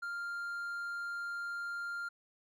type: tone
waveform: triangle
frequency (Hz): 1396.9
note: F6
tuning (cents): 0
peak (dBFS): -35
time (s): 0.02-2.09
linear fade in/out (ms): 10
effects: none